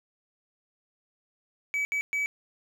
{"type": "tone bursts at uneven times", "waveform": "triangle", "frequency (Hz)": 2285, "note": "D7", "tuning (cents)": -48, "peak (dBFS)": -24, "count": 3, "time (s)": [[1.74, 1.85], [1.92, 2.01], [2.13, 2.26]], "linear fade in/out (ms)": 0, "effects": []}